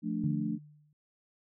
sine chord, D minor, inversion first, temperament equal, 174.61 / 220 / 293.7 Hz, F3 / A3 / D4, 0 / 0 / 0 cents, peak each -36 / -33 / -36 dBFS, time 0.02-0.59 s, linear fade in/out 50 ms
sine tone with exponential decay, 149.4 Hz, D3, 30 cents sharp, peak -27 dBFS, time 0.24-0.93 s, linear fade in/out 2 ms, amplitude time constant 150 ms
effects none

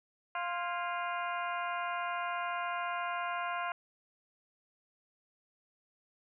harmonic tone with a mistuned harmonic, 349.2 Hz, F4, in tune, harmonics 2 / 3 / 4 / 5 / 6 / 7 / 8, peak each -38 / -37 / -40 / -45 / -46 / -47 / -48 dBFS, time 0.35-3.72 s, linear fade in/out 2 ms, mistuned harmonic 5, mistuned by -110 cents, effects none

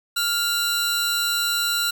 sawtooth tone pair together, 1400 / 3960 Hz, F6 / B7, +4 / +4 cents, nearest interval octave + tritone, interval 1800 cents, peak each -20 dBFS, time 0.16-1.91 s, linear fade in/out 10 ms, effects none

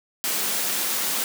white high-pass noise, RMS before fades -25 dBFS, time 0.24-1.24 s, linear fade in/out 0 ms, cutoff 160 Hz, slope 48 dB/octave, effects none

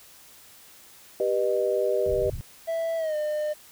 sine chord, G augmented, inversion none, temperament just, 392 / 490 / 612.5 Hz, G4 / B4 / D#5, 0 / -14 / -27 cents, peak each -26 dBFS, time 1.2-2.3 s, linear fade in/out 2 ms
white low-pass noise, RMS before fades -34 dBFS, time 2.06-2.41 s, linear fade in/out 0 ms, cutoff 120 Hz, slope 24 dB/octave
triangle tone with pitch glide, 659 to 604.3 Hz, E5 to D5, -1 to +49 cents, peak -23 dBFS, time 2.67-3.54 s, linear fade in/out 20 ms, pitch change -150 cents, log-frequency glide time 2.97-3.16 s
effects white hiss -51 dBFS RMS until 3.71 s

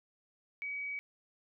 sine tone, 2270 Hz, C#7, 41 cents sharp, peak -36 dBFS, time 0.62-0.99 s, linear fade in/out 0 ms, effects none

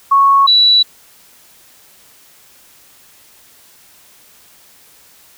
sine tone pair in turn, 1105 / 3938 Hz, C#6 / B7, -6 / -6 cents, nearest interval octave + minor seventh, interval 2200 cents, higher second, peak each -6 dBFS, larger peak neither, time 0.11-0.47 / 0.47-0.83 s, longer neither, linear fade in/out 10 ms, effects white hiss -46 dBFS RMS until 5.37 s

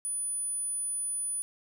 sine tone, 9900 Hz, D#9, 10 cents flat, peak -30 dBFS, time 0.05-1.42 s, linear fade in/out 0 ms, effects none

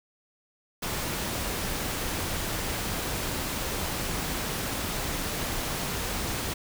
pink noise, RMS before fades -31 dBFS, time 0.82-6.54 s, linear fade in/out 10 ms, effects none

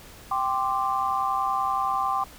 sine chord, G suspended fourth, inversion none, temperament just, 784 / 1045.3 / 1176 Hz, G5 / C6 / D6, 0 / -2 / +2 cents, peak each -27 dBFS, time 0.31-2.24 s, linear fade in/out 5 ms, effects pink hiss -47 dBFS RMS until 2.38 s

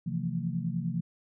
sine chord, F major seventh, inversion second, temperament equal with one note detuned, 130.81 / 164.81 / 174.61 / 225.7 Hz, C3 / E3 / F3 / A3, 0 / 0 / 0 / +44 cents, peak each -36 / -33 / -33 / -38 dBFS, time 0.06-1.01 s, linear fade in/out 10 ms, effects none

